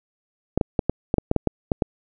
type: clicks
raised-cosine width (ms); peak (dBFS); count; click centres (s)
2; -5; 11; 0.576 / 0.612 / 0.792 / 0.896 / 1.141 / 1.183 / 1.314 / 1.363 / 1.473 / 1.718 / 1.822
effects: none